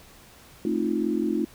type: chord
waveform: sine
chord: F dominant seventh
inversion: first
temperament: equal with one note detuned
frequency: 220 / 265.6 / 311.1 / 349.2 Hz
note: A3 / C4 / Eb4 / F4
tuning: 0 / +26 / 0 / 0 cents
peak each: -28 / -30 / -27 / -28 dBFS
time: 0.65-1.45 s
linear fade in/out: 2 ms
effects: pink hiss -51 dBFS RMS until 1.54 s